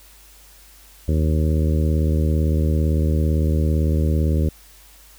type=harmonic tone; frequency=77.8 Hz; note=D#2; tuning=in tune; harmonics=1 / 2 / 3 / 4 / 5 / 6 / 7; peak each=-17 / -23 / -27 / -29 / -31 / -33 / -34 dBFS; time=1.08-4.49 s; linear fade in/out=5 ms; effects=added 50 Hz sine -49 dBFS peak until 5.18 s + white hiss -49 dBFS RMS until 5.18 s